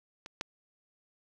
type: clicks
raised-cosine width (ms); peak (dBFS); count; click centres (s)
0.2; -26 / -16; 2; 0.261 / 0.411
effects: none